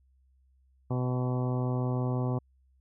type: harmonic tone with a mistuned harmonic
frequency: 125.9 Hz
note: B2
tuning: 34 cents sharp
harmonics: 1 / 2 / 3 / 4 / 5 / 6 / 7 / 8 / 9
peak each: -28 / -34 / -38 / -40 / -42 / -44 / -45 / -46 / -47 dBFS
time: 0.9-2.39 s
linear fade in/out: 10 ms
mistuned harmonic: 7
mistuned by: -19 cents
effects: added 65 Hz sine -62 dBFS peak until 2.8 s